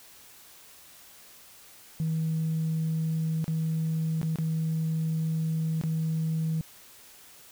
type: tone with dropouts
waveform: sine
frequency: 160.2 Hz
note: E3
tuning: 49 cents flat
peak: -24 dBFS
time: 2-6.61 s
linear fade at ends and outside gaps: 0 ms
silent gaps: 3.443-3.48 / 4.215-4.23 / 4.358-4.386 / 5.813-5.837 s
effects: tanh soft clip ceiling -22 dBFS + white hiss -52 dBFS RMS until 7.51 s